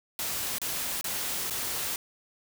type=noise with dropouts; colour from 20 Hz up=white; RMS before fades=-32 dBFS; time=0.19-1.96 s; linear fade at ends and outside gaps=1 ms; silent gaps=0.584-0.616 / 1.011-1.042 / 1.499-1.507 s; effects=none